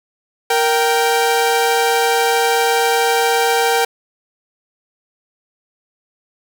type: tone pair together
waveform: sawtooth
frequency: 466.2 / 781.1 Hz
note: A#4 / G5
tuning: 0 / -6 cents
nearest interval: major sixth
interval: 894 cents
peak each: -12 dBFS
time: 0.5-3.85 s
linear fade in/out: 5 ms
effects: 7-bit